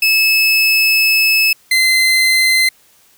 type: tone pair in turn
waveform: 30% pulse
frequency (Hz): 2600 / 2064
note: E7 / C7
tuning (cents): -24 / -24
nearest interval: major third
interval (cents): 400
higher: first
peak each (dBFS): -7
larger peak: neither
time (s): 0.02-1.53 / 1.71-2.69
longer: first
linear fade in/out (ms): 5
effects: white hiss -51 dBFS RMS until 3.17 s